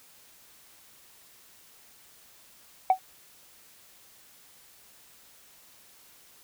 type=tone with exponential decay; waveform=sine; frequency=753 Hz; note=F#5; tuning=30 cents sharp; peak=-11 dBFS; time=2.9-2.99 s; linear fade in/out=2 ms; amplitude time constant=18 ms; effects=tanh soft clip ceiling -13 dBFS + white hiss -56 dBFS RMS until 6.43 s